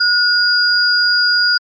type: tone pair together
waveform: sine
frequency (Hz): 1450 / 4853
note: F#6 / D#8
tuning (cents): -35 / -44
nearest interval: octave + major sixth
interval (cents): 2091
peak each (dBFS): -13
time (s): 0-1.58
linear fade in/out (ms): 10
effects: MP3 32 kbps